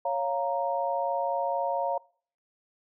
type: chord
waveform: sine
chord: Bb minor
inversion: first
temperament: equal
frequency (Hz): 554.4 / 698.5 / 932.3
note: Db5 / F5 / Bb5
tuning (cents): 0 / 0 / 0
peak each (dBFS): -30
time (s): 0.05-1.98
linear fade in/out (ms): 5
effects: noise-tail reverb RT60 0.5 s tail -24 dB re dry